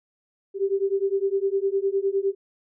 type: beating tone pair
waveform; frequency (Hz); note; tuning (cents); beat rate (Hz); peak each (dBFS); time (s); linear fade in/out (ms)
sine; 387.5 / 397.3; G4 / G4; -20 / +23; 9.8; -24; 0.54-2.35; 50
effects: none